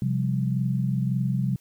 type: chord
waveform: sine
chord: C suspended fourth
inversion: none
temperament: just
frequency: 130.81 / 174.42 / 196.22 Hz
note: C3 / F3 / G3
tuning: 0 / -2 / +2 cents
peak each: -24 / -29 / -28 dBFS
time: 0.02-1.56 s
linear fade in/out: 2 ms
effects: white hiss -62 dBFS RMS until 1.6 s